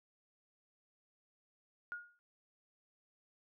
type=tone with exponential decay; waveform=sine; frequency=1433 Hz; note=F6; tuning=44 cents sharp; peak=-37 dBFS; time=1.92-2.19 s; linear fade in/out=0 ms; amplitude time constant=58 ms; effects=none